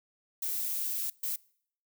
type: noise bursts at uneven times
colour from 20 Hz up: violet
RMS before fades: -33 dBFS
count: 2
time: 0.42-1.1 / 1.23-1.36 s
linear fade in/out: 5 ms
effects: noise-tail reverb RT60 0.6 s tail -24 dB re dry